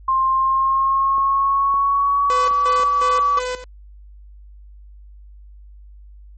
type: tone with pitch glide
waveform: sine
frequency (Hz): 1057 to 1146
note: C6 to D6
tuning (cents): +17 to -43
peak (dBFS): -14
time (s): 0.08-3.39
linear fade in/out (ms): 5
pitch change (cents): +140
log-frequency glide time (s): 0.32-2.66
type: clicks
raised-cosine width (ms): 1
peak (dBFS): -24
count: 4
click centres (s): 1.182 / 1.741 / 2.511 / 2.797
type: tone with tremolo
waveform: sawtooth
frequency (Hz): 502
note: B4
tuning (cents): +28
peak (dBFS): -18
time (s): 2.3-3.64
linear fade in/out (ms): 0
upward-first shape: square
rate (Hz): 2.8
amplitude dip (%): 75
effects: added 50 Hz sine -39 dBFS peak until 6.37 s + MP3 32 kbps